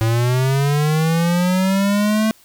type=linear sweep; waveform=square; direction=up; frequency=110.6 to 220.9 Hz; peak=-15 dBFS; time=0.01-2.31 s; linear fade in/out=0 ms; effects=white hiss -51 dBFS RMS until 2.44 s